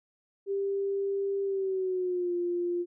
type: tone with pitch glide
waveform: sine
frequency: 395.4 to 350.2 Hz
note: G4 to F4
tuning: +15 to +5 cents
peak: -27 dBFS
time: 0.46-2.86 s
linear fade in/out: 50 ms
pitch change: -210 cents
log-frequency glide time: 1.43-2.34 s
effects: none